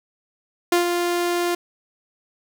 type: tone with ADSR envelope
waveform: sawtooth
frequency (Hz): 349.2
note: F4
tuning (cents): 0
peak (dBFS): -10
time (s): 0.72-1.55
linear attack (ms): 4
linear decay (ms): 120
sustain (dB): -6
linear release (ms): 5
effects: none